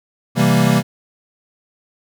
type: chord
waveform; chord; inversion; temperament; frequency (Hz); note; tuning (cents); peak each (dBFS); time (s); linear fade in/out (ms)
square; C dominant seventh; none; equal; 130.81 / 164.81 / 196 / 233.1; C3 / E3 / G3 / Bb3; 0 / 0 / 0 / 0; -18; 0.35-0.83; 50
effects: none